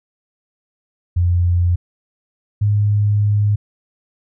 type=tone pair in turn; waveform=sine; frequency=87.8 / 103.72 Hz; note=F2 / G#2; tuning=+10 / -2 cents; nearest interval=minor third; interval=288 cents; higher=second; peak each=-12 dBFS; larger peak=neither; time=1.16-1.76 / 2.61-3.56 s; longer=second; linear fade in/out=10 ms; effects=none